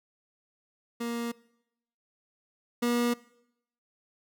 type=tone pair in turn; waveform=30% pulse; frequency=234.9 / 239.8 Hz; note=A#3 / A#3; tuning=+13 / +49 cents; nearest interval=unison; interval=36 cents; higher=second; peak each=-28 / -22 dBFS; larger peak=second; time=1-1.32 / 2.82-3.14 s; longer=neither; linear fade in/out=10 ms; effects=noise-tail reverb RT60 0.8 s tail -22 dB re dry